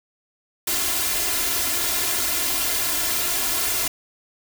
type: noise with comb filter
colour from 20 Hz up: white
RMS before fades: -23 dBFS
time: 0.67-3.88 s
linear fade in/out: 5 ms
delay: 2.9 ms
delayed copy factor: +0.8
effects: none